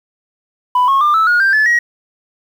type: tone with pitch steps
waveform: sine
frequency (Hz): 994 / 1090.2 / 1195.8 / 1311.6 / 1438.6 / 1577.9 / 1730.7 / 1898.2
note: B5 / C#6 / D6 / E6 / F#6 / G6 / A6 / A#6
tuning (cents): +11 / -29 / +31 / -9 / -49 / +11 / -29 / +31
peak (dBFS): -7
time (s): 0.75-1.79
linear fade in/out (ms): 5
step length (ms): 130
effects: tanh soft clip ceiling -7 dBFS + 7-bit